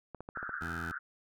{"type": "clicks", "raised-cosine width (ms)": 1, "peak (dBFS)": -29, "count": 6, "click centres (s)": [0.147, 0.206, 0.289, 0.373, 0.429, 0.493]}
{"type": "band-pass noise", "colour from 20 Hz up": "pink", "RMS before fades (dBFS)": -40, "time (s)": [0.35, 0.99], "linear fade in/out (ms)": 10, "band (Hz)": [1300, 1600], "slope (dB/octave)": 96}
{"type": "tone", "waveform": "15% pulse", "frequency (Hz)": 83.6, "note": "E2", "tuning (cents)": 25, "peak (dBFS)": -33, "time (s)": [0.61, 0.92], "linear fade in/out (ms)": 5}
{"effects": []}